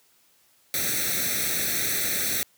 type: noise with comb filter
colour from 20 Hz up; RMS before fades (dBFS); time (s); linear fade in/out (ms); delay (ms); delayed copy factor
white; -26; 0.74-2.43; 0; 0.5; +0.9
effects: white hiss -62 dBFS RMS until 2.57 s + high-pass 80 Hz 12 dB/octave